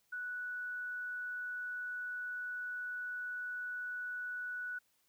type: tone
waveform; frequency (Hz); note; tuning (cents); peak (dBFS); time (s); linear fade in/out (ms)
sine; 1477; F#6; -3; -38; 0.12-4.79; 10
effects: white hiss -75 dBFS RMS until 5.08 s